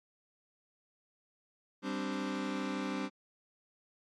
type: chord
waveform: sawtooth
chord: G suspended fourth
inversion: none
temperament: just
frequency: 196 / 261.3 / 294 Hz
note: G3 / C4 / D4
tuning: 0 / -2 / +2 cents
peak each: -34 dBFS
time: 1.82-3.1 s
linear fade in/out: 50 ms
effects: low-pass 5000 Hz 12 dB/octave + MP3 64 kbps